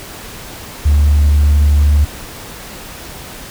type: tone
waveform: sine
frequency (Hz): 73.4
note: D2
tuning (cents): 0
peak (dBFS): -5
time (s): 0.85-2.05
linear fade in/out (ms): 10
effects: tanh soft clip ceiling -5 dBFS + pink hiss -31 dBFS RMS until 3.5 s